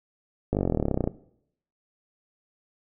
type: slowing click train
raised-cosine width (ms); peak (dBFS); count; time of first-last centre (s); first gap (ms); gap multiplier
2; -11; 22; 0.53-1.075; 19; 1.03
effects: noise-tail reverb RT60 0.7 s tail -18 dB re dry